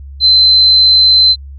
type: tone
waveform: sine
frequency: 4074 Hz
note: C8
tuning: 47 cents flat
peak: -4 dBFS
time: 0.2-1.36 s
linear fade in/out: 50 ms
effects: added 69 Hz sine -27 dBFS peak until 1.58 s